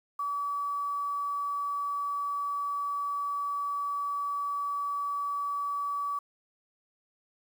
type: tone with quantisation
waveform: sine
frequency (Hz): 1145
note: D6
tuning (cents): -44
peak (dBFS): -29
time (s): 0.19-6.19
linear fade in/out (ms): 5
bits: 9
effects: none